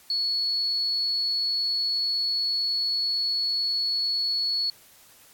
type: tone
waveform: sine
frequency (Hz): 4391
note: C#8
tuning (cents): -17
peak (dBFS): -23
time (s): 0.1-4.7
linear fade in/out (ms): 2
effects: white hiss -54 dBFS RMS until 5.33 s + AAC 64 kbps